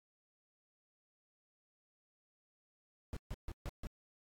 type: noise bursts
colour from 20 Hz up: brown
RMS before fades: -41 dBFS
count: 5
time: 3.13-3.87 s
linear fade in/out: 0 ms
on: 36 ms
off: 140 ms
effects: AAC 64 kbps